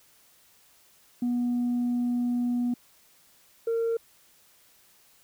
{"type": "tone pair in turn", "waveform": "sine", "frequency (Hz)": [243.1, 458.9], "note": ["B3", "A#4"], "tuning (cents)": [-27, -27], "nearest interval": "major seventh", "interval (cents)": 1100, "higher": "second", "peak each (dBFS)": -22, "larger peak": "neither", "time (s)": [[1.22, 2.74], [3.67, 3.97]], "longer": "first", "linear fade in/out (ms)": 5, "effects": ["tanh soft clip ceiling -22 dBFS", "white hiss -60 dBFS RMS until 5.23 s"]}